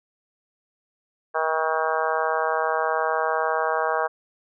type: harmonic tone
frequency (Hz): 159.2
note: D#3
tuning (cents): +40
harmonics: 3 / 4 / 5 / 6 / 7 / 8 / 9 / 10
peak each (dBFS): -28 / -27 / -28 / -30 / -28 / -32 / -33 / -31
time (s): 1.34-4.08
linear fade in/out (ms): 20
effects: none

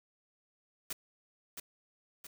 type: noise with echo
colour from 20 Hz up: white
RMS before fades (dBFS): -38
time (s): 0.9-0.93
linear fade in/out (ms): 5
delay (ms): 670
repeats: 2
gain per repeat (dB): -5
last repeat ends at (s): 2.27
effects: none

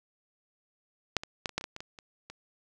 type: clicks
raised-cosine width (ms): 0.2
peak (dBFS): -8 / -21 / -13 / -27 / -12 / -23 / -19 / -23 / -23 / -29 / -26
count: 11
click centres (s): 1.167 / 1.235 / 1.458 / 1.493 / 1.58 / 1.611 / 1.641 / 1.764 / 1.805 / 1.988 / 2.3
effects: none

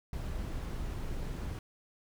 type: noise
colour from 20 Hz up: brown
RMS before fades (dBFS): -37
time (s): 0.13-1.59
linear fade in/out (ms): 2
effects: none

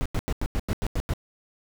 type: noise bursts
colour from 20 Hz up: brown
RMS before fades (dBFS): -25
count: 9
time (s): 0.01-1.136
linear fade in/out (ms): 0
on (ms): 46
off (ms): 89
effects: none

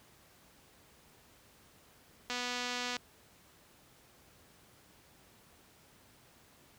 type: click train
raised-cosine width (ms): 0.2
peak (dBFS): -20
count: 165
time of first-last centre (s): 2.3-2.967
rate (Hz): 246
effects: pink hiss -62 dBFS RMS until 6.78 s + high-pass 60 Hz 12 dB/octave

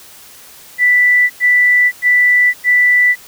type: tone bursts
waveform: sine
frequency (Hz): 1975.5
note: B6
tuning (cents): 0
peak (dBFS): -7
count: 4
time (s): 0.78-3.157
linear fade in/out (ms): 50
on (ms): 520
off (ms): 99
effects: white hiss -39 dBFS RMS until 3.27 s

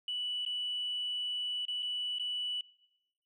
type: tone with dropouts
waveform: sine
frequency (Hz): 2960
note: F#7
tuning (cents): 0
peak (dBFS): -32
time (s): 0.08-2.61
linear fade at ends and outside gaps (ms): 2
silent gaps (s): 0.451-0.462 / 1.653-1.682 / 1.824-1.828 / 2.185-2.196
effects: noise-tail reverb RT60 1.0 s tail -23 dB re dry + tanh soft clip ceiling -28 dBFS

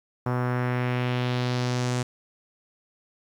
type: tone with low-pass filter sweep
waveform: sawtooth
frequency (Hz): 124.2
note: B2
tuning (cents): +10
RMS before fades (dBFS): -26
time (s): 0.26-2.03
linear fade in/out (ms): 5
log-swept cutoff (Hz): 1200 to 7900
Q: 1.8
effects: 9-bit

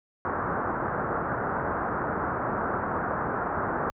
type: low-pass noise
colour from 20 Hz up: white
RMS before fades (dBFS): -29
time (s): 0.25-3.9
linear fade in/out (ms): 0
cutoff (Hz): 1500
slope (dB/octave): 48
effects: high-pass 60 Hz 12 dB/octave

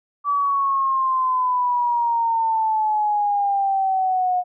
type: exponential sweep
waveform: sine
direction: down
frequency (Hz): 1155 to 720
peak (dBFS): -17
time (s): 0.24-4.44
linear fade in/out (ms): 50
effects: none

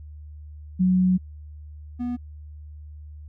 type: tone pair in turn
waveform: sine / triangle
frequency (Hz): 184.2 / 244.5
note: F#3 / B3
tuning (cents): -7 / -17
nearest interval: perfect fourth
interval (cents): 490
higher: second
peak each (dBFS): -16 / -23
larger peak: first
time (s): 0.79-1.18 / 1.99-2.17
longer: first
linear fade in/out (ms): 20
effects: added 75 Hz sine -38 dBFS peak until 3.28 s

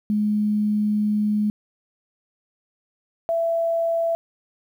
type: tone pair in turn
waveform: sine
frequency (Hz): 210 / 666.7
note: G#3 / E5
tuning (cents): +19 / +19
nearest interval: octave + minor sixth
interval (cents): 2000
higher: second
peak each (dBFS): -18 / -19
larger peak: first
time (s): 0.1-1.5 / 3.29-4.15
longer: first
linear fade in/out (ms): 0
effects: 9-bit

